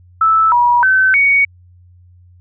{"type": "tone with pitch steps", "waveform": "sine", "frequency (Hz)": [1314, 964, 1531, 2237], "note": ["E6", "B5", "G6", "C#7"], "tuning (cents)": [-6, -42, -41, 15], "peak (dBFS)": -8, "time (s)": [0.21, 1.45], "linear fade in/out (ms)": 5, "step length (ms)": 310, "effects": ["added 89 Hz sine -42 dBFS peak until 2.4 s"]}